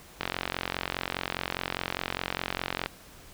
click train, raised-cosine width 0.3 ms, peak -12 dBFS, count 120, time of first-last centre 0.21-2.86 s, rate 44.9 Hz, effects pink hiss -51 dBFS RMS until 3.33 s

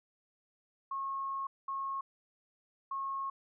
sine tone bursts at uneven times, 1088 Hz, C#6, 33 cents flat, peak -34 dBFS, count 3, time 0.91-1.47 / 1.68-2.01 / 2.91-3.3 s, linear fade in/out 5 ms, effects none

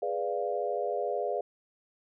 sine chord, G# diminished seventh, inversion none, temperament equal, 415.3 / 493.9 / 587.3 / 698.5 Hz, G#4 / B4 / D5 / F5, 0 / 0 / 0 / 0 cents, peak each -34 dBFS, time 0.02-1.41 s, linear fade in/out 5 ms, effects none

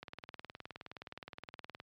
click train, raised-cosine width 0.3 ms, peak -29 dBFS, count 35, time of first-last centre 0.03-1.801 s, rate 19.2 Hz, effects high-pass 80 Hz 12 dB/octave + MP3 96 kbps

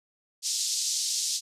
white band-pass noise, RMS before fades -29 dBFS, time 0.42-1.41 s, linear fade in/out 50 ms, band 4300 to 7300 Hz, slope 24 dB/octave, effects resampled to 32000 Hz

